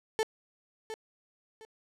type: tone with echo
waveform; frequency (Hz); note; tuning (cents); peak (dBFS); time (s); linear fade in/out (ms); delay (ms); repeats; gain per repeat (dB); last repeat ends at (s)
35% pulse; 440; A4; 0; -24; 0.19-0.23; 0; 710; 2; -11; 1.65
effects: low-pass 10000 Hz 12 dB/octave